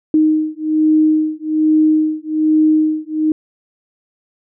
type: beating tone pair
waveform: sine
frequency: 310 / 311.2 Hz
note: D#4 / D#4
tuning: -6 / 0 cents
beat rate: 1.2 Hz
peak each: -14 dBFS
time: 0.14-3.32 s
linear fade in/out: 2 ms
effects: none